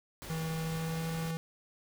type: noise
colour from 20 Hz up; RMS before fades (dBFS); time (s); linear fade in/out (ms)
pink; -45; 0.22-1.31; 0
type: tone with pitch glide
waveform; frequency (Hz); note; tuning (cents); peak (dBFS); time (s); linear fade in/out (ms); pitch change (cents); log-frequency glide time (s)
square; 161.3 to 163.36; E3 to E3; -37 to -15; -34; 0.3-1.37; 0; +22; 0.6-1.08
effects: none